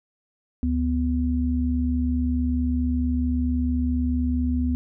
sine tone pair together, 73.08 / 248.6 Hz, D2 / B3, -8 / +12 cents, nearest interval octave + major sixth, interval 2120 cents, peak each -23 dBFS, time 0.63-4.75 s, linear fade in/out 0 ms, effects none

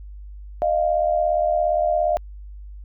sine tone pair together, 616 / 693.3 Hz, D#5 / F5, -17 / -13 cents, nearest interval major second, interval 204 cents, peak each -20 dBFS, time 0.62-2.17 s, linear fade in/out 0 ms, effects added 50 Hz sine -35 dBFS peak until 2.84 s

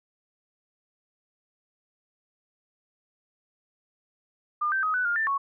sine tone with pitch steps, 1206 / 1556 / 1261 / 1492 / 1411 / 1779 / 1108 Hz, D6 / G6 / D#6 / F#6 / F6 / A6 / C#6, +46 / -13 / +23 / +14 / +17 / +19 / -1 cents, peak -23 dBFS, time 4.61-5.38 s, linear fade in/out 10 ms, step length 110 ms, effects none

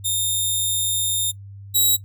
10% pulse tone pair in turn, 3648 / 3861 Hz, A#7 / B7, -38 / -40 cents, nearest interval minor second, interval 98 cents, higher second, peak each -12 / -7 dBFS, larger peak second, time 0.04-1.32 / 1.74-1.97 s, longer first, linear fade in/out 20 ms, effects noise-tail reverb RT60 0.1 s tail -18 dB re dry + added 99 Hz sine -36 dBFS peak until 2.04 s

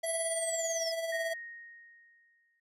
square tone with tremolo, 659.3 Hz, E5, in tune, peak -31 dBFS, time 0.03-1.34 s, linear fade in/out 10 ms, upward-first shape triangle, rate 18 Hz, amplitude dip 55%
sine linear sweep, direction down, 11200 to 4978 Hz, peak -34 dBFS, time 0.06-0.92 s, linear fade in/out 5 ms
sine tone with exponential decay, 1864.7 Hz, A#6, in tune, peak -33 dBFS, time 1.12-2.6 s, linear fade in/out 5 ms, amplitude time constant 320 ms
effects resampled to 32000 Hz

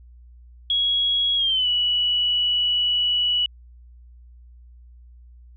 sine tone with pitch glide, 3322 to 2943 Hz, G#7 to F#7, 0 to -10 cents, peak -18 dBFS, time 0.7-3.46 s, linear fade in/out 2 ms, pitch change -210 cents, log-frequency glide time 1.36-1.68 s, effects added 60 Hz sine -44 dBFS peak until 5.56 s

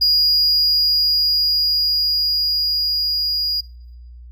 triangle tone with level ramp, 4873 Hz, D#8, 37 cents flat, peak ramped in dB -11 to -17 dBFS, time 0.01-3.61 s, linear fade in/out 10 ms, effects noise-tail reverb RT60 0.9 s tail -23 dB re dry + added 60 Hz sine -36 dBFS peak until 4.31 s

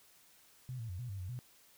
sine tone with pitch steps, 127.5 / 114 / 89.8 / 123.2 / 98.3 / 91.1 / 124 Hz, C3 / A#2 / F2 / B2 / G2 / F#2 / B2, -44 / -38 / +49 / -4 / +5 / -26 / +7 cents, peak -39 dBFS, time 0.69-1.39 s, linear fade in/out 0 ms, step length 100 ms, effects white hiss -64 dBFS RMS until 1.77 s

